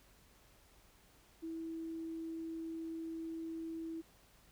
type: tone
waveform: sine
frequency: 326.3 Hz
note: E4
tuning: 18 cents flat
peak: -40 dBFS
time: 1.42-4.02 s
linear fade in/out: 20 ms
effects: added 50 Hz sine -70 dBFS peak until 4.51 s + pink hiss -66 dBFS RMS until 4.51 s